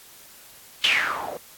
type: noise with low-pass filter sweep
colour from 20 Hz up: blue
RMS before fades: -24 dBFS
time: 0.84-1.37 s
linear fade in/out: 0 ms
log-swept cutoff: 3200 to 520 Hz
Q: 6.5
effects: white hiss -48 dBFS RMS until 1.57 s + AAC 64 kbps